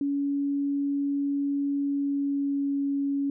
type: tone with pitch glide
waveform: sine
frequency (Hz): 282 to 279.7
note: C#4 to C#4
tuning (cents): +30 to +16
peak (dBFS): -24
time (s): 0.01-3.3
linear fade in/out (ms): 2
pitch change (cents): -14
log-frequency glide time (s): 1.79-2.84
effects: none